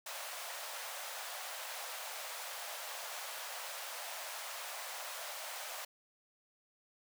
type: high-pass noise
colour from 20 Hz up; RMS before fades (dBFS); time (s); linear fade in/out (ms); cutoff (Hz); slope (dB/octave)
pink; -44; 0.06-5.85; 5; 560; 48
effects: none